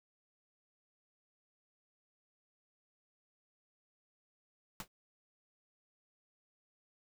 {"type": "noise with exponential decay", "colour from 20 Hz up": "pink", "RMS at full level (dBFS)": -38, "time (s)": [4.8, 4.88], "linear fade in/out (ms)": 2, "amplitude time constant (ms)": 16, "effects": []}